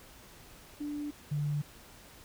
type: tone pair in turn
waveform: sine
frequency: 293.7 / 146.85 Hz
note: D4 / D3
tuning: 0 / 0 cents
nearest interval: octave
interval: 1200 cents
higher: first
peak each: -34 / -29 dBFS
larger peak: second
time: 0.8-1.11 / 1.31-1.62 s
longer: neither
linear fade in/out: 10 ms
effects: pink hiss -54 dBFS RMS until 2.24 s